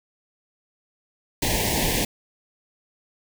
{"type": "band-stop noise", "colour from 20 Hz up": "pink", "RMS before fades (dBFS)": -23, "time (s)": [1.42, 2.05], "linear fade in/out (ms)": 5, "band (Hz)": [1000, 1700], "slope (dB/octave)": 96, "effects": []}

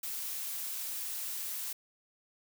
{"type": "noise", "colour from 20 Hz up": "blue", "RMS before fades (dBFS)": -38, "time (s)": [0.03, 1.73], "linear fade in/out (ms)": 5, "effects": []}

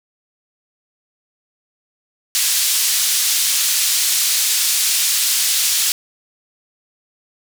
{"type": "band-pass noise", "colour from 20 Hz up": "pink", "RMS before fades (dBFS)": -17, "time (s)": [2.35, 5.92], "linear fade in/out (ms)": 0, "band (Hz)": [4200, 14000], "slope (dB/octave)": 12, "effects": []}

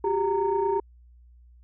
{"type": "tone cluster", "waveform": "sine", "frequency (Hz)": [369.9, 398.8, 922], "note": ["F#4", "G4", "A#5"], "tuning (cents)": [0, 30, -19], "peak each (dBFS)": [-28, -24, -26], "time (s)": [0.04, 0.8], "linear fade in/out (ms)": 5, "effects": ["tanh soft clip ceiling -14 dBFS", "added 60 Hz sine -50 dBFS peak until 1.63 s"]}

